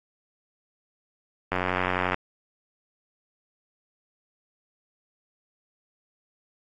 click train, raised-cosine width 0.5 ms, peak -10 dBFS, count 58, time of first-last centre 1.52-2.144 s, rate 91.4 Hz, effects AAC 48 kbps

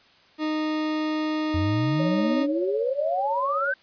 40% pulse tone, 308.8 Hz, D#4, 13 cents flat, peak -23 dBFS, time 0.38-2.47 s, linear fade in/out 50 ms
sine exponential sweep, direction up, 85 to 1577 Hz, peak -23 dBFS, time 1.54-3.74 s, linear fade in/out 5 ms
sine tone with tremolo, 557 Hz, C#5, 8 cents sharp, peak -25 dBFS, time 1.99-3.73 s, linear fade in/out 10 ms, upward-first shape sine, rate 16 Hz, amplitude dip 55%
effects white hiss -56 dBFS RMS until 3.82 s + resampled to 11025 Hz

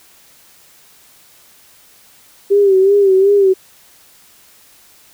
sine tone with vibrato, 392 Hz, G4, in tune, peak -7 dBFS, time 2.5-3.54 s, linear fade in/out 20 ms, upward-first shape sine, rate 2.7 Hz, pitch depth 68 cents each way, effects white hiss -47 dBFS RMS until 5.13 s

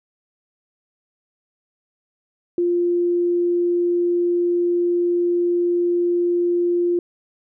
sine tone, 349.2 Hz, F4, in tune, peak -16 dBFS, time 2.58-6.99 s, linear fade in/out 2 ms, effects none

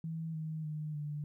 sine tone with pitch steps, 162.2 / 157.4 / 152.74 / 148.22 Hz, E3 / D#3 / D#3 / D3, -28 / +20 / -32 / +16 cents, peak -36 dBFS, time 0.04-1.24 s, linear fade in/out 2 ms, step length 300 ms, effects 13-bit

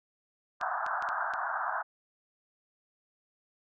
white band-pass noise, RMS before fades -33 dBFS, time 0.6-1.83 s, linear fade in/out 20 ms, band 650 to 1600 Hz, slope 96 dB/octave
clicks, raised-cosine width 0.2 ms, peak -26 dBFS, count 5, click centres 0.613 / 0.864 / 1.024 / 1.089 / 1.337 s
effects none

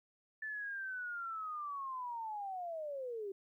sine linear sweep, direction down, 1760 to 380.3 Hz, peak -39 dBFS, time 0.42-3.32 s, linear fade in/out 5 ms, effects 13-bit

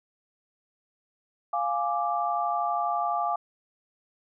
sine chord, D diminished, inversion first, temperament equal, 698.5 / 830.6 / 1174.7 Hz, F5 / Ab5 / D6, 0 / 0 / 0 cents, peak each -28 / -30 / -29 dBFS, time 1.53-3.36 s, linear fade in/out 5 ms, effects none

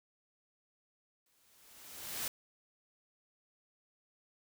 white noise with exponential growth, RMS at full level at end -36 dBFS, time 1.26-2.28 s, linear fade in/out 2 ms, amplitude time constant 220 ms, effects none

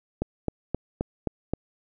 click train, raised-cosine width 2 ms, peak -12 dBFS, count 6, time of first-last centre 0.22-1.536 s, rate 3.8 Hz, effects none

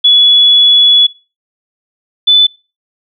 sine tone pair in turn, 3400 / 3498 Hz, G#7 / A7, +40 / -11 cents, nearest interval unison, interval 49 cents, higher second, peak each -3 dBFS, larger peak neither, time 0.04-1.07 / 2.27-2.47 s, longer first, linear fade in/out 10 ms, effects noise-tail reverb RT60 0.3 s tail -21 dB re dry

